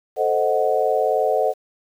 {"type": "chord", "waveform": "sine", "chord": "A diminished seventh", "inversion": "none", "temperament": "equal", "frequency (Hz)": [440, 523.3, 622.3, 740], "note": ["A4", "C5", "Eb5", "Gb5"], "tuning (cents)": [0, 0, 0, 0], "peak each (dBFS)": -22, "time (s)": [0.16, 1.54], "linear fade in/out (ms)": 50, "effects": ["8-bit"]}